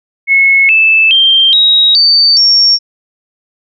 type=tone with pitch steps; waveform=sine; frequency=2186 / 2630 / 3164 / 3806 / 4579 / 5508 Hz; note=C#7 / E7 / G7 / A#7 / D8 / F8; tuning=-25 / -5 / +15 / +35 / -45 / -25 cents; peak=-4 dBFS; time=0.27-2.79 s; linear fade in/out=50 ms; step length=420 ms; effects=none